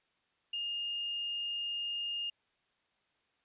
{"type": "tone", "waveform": "sine", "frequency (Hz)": 2831, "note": "F7", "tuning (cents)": 23, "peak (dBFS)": -34, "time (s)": [0.53, 2.3], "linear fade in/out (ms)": 5, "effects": ["white hiss -75 dBFS RMS until 3.44 s", "resampled to 8000 Hz"]}